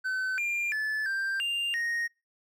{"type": "tone with pitch steps", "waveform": "triangle", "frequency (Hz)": [1522, 2394, 1735, 1578, 2795, 1866], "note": ["F#6", "D7", "A6", "G6", "F7", "A#6"], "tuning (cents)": [48, 33, -25, 11, 1, 1], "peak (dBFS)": -26, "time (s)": [0.04, 2.08], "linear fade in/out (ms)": 20, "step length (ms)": 340, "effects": ["noise-tail reverb RT60 0.3 s tail -26 dB re dry"]}